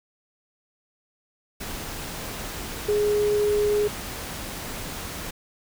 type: tone in noise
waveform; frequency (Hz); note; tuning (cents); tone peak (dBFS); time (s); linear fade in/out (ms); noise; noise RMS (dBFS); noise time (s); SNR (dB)
sine; 416.3; G#4; +4; -19; 2.88-3.88; 10; pink; -34; 1.6-5.31; +12
effects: none